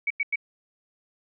sine tone bursts, 2263 Hz, C#7, 35 cents sharp, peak -22 dBFS, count 3, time 0.07-0.358 s, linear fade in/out 5 ms, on 34 ms, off 93 ms, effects none

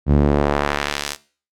sawtooth tone with band-pass filter sweep, 72.2 Hz, D2, 29 cents flat, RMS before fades -18 dBFS, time 0.06-1.17 s, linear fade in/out 50 ms, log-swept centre 150 to 7500 Hz, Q 0.73, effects noise-tail reverb RT60 0.4 s tail -19 dB re dry

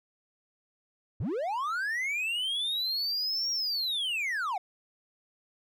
triangle linear two-way sweep, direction up then down, 73.42 to 5640 to 699 Hz, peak -27 dBFS, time 1.2-4.58 s, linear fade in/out 5 ms, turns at 3.51 s, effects none

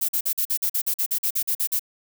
violet noise bursts, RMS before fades -23 dBFS, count 15, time 0.01-1.795 s, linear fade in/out 10 ms, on 77 ms, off 45 ms, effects none

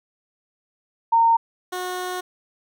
sine / 15% pulse tone pair in turn, 918 / 364.3 Hz, A#5 / F#4, -27 / -27 cents, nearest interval octave + major third, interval 1600 cents, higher first, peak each -13 / -20 dBFS, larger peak first, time 1.12-1.37 / 1.72-2.21 s, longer second, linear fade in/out 10 ms, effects none

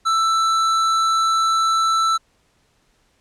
sine tone with hard clipping, 1326 Hz, E6, 10 cents sharp, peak -17 dBFS, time 0.05-2.18 s, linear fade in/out 20 ms, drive 12 dB, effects pink hiss -62 dBFS RMS until 3.2 s + low-pass 9000 Hz 12 dB/octave

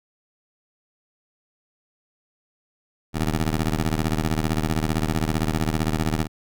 15% pulse ring-modulated tone, 77.78 Hz, D#2, in tune, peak -12 dBFS, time 3.13-6.28 s, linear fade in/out 50 ms, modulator 46.6 Hz, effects none

